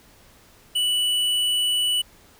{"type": "tone with hard clipping", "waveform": "triangle", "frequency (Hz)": 2960, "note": "F#7", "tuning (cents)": 0, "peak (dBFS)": -21, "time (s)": [0.75, 2.02], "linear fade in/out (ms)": 10, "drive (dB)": 12, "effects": ["pink hiss -53 dBFS RMS until 2.39 s"]}